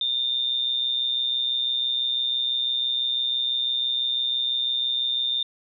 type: tone with amplitude modulation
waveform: sine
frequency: 3620 Hz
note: A7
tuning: 48 cents sharp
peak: -19 dBFS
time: 0.01-5.43 s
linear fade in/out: 2 ms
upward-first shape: sine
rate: 126 Hz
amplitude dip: 65%
effects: none